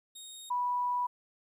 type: tone pair in turn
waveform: 20% pulse / sine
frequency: 3729 / 982 Hz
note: A#7 / B5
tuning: 0 / -10 cents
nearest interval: octave + major seventh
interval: 2310 cents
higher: first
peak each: -39 / -28 dBFS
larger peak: second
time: 0.15-0.5 / 0.5-1.07 s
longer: second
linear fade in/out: 10 ms
effects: 11-bit